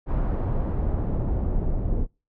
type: noise with low-pass filter sweep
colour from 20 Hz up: brown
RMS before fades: -24 dBFS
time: 0.06-2.07 s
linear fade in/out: 50 ms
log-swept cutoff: 1100 to 510 Hz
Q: 0.9
effects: noise-tail reverb RT60 0.3 s tail -26 dB re dry